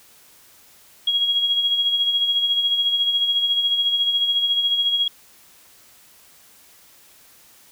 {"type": "tone with tremolo", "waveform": "sine", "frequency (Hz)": 3300, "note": "G#7", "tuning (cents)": -12, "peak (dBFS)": -15, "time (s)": [1.07, 5.08], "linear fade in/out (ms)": 5, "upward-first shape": "sine", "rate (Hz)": 14, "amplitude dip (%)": 50, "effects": ["white hiss -51 dBFS RMS until 7.71 s"]}